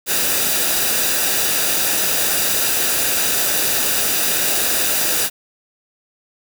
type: noise with comb filter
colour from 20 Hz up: white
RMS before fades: -18 dBFS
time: 0.06-5.3 s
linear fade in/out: 50 ms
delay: 0.93 ms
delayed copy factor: -0.5
effects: none